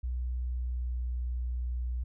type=tone with pitch glide; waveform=sine; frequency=61.74 to 61.1 Hz; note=B1 to B1; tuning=0 to -18 cents; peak=-30 dBFS; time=0.03-2.04 s; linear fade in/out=10 ms; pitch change=-18 cents; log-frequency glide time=0.45-1.02 s; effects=none